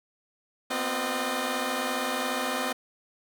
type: tone cluster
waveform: 10% pulse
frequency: 240.9 / 258.2 / 355.4 / 611 Hz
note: B3 / C4 / F4 / D#5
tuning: -43 / -23 / +30 / -32 cents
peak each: -28 / -22 / -29 / -24 dBFS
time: 0.7-2.73 s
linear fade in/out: 10 ms
effects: none